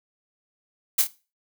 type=noise with echo; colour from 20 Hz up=blue; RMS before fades=-18 dBFS; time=0.98-1.02 s; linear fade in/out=10 ms; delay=27 ms; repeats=2; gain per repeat=-7 dB; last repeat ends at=1.074 s; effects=noise-tail reverb RT60 0.3 s tail -17 dB re dry